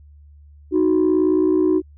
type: tone pair together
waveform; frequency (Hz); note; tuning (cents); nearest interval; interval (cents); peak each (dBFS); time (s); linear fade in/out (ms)
sine; 311.1 / 370; D#4 / F#4; 0 / 0; minor third; 300; -15; 0.71-1.82; 50
effects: tanh soft clip ceiling -10 dBFS + added 73 Hz sine -43 dBFS peak until 1.97 s

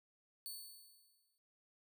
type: tone with exponential decay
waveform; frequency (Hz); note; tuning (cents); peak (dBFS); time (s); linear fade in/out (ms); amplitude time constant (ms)
10% pulse; 4455; C#8; +8; -36; 0.46-1.38; 0; 200
effects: none

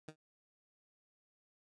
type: tone with exponential decay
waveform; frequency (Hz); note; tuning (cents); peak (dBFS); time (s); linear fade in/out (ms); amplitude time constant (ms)
15% pulse; 155.56; D#3; 0; -37; 0.08-0.16; 5; 17
effects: resampled to 22050 Hz

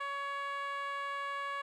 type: tone with band-pass filter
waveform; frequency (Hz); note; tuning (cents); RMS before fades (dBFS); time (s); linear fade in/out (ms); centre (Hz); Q
10% pulse; 561; C#5; +21; -38; 0-1.62; 10; 1200; 1.9
effects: none

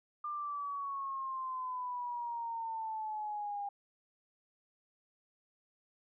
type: exponential sweep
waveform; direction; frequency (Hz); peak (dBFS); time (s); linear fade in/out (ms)
sine; down; 1200 to 804; -36; 0.24-3.69; 5
effects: none

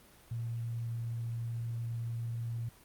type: tone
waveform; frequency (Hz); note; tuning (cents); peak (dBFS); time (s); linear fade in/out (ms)
sine; 116.54; A#2; 0; -34; 0.31-2.69; 5
effects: pink hiss -59 dBFS RMS until 2.84 s + Opus 32 kbps

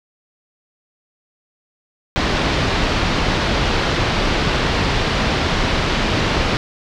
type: low-pass noise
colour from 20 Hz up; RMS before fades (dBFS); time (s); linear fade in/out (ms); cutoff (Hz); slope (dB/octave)
pink; -18; 2.16-6.57; 0; 4700; 24
effects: none

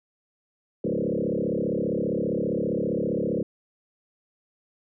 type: tone with frequency modulation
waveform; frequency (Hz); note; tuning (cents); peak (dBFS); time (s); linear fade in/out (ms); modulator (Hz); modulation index
sine; 343.3; F4; -30; -23; 0.84-3.43; 5; 35.1; 5.4
effects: none

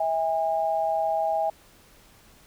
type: tone pair together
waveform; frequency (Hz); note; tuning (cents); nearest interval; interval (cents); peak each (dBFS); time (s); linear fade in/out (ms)
sine; 649 / 812; E5 / G#5; -27 / -39; major third; 388; -25; 0-1.5; 5
effects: pink hiss -55 dBFS RMS until 2.46 s

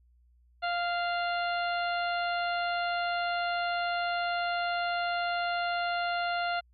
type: harmonic tone with a mistuned harmonic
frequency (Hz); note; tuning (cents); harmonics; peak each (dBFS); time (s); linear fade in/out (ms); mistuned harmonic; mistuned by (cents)
698.5; F5; 0; 1 / 2 / 3 / 4 / 5 / 6; -30 / -33 / -41 / -40 / -45 / -43; 0.62-6.61; 20; 3; -23
effects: added 60 Hz sine -60 dBFS peak until 6.73 s

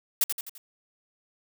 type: noise with echo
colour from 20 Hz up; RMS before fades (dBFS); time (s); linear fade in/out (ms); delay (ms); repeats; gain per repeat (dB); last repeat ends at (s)
blue; -22; 0.21-0.24; 2; 85; 4; -6; 0.58
effects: none

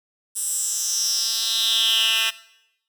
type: tone with high-pass filter sweep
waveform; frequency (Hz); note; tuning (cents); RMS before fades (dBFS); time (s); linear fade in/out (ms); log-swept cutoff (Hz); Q
10% pulse; 224.1; A3; +32; -22; 0.35-2.31; 20; 9000 to 2400; 4.9
effects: noise-tail reverb RT60 0.8 s tail -18 dB re dry

